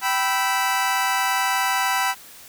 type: chord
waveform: 25% pulse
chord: E minor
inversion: first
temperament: equal with one note detuned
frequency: 775.4 / 987.8 / 1318.5 Hz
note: G5 / B5 / E6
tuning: -19 / 0 / 0 cents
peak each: -20 / -19 / -23 dBFS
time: 0.01-2.15 s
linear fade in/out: 50 ms
effects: white hiss -44 dBFS RMS until 2.48 s